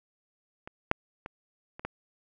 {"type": "clicks", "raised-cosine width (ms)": 0.5, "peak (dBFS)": [-26, -7, -23, -27, -18], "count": 5, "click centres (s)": [0.675, 0.914, 1.261, 1.795, 1.85], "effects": []}